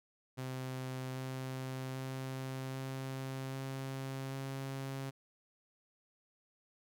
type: tone with pitch steps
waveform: sawtooth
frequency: 129.8 / 130.85 / 131.92 / 132.99 / 134.07 / 135.16 Hz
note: C3 / C3 / C3 / C3 / C3 / C#3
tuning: -13 / 0 / +15 / +29 / +43 / -43 cents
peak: -35 dBFS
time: 0.37-5.11 s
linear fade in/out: 20 ms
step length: 790 ms
effects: none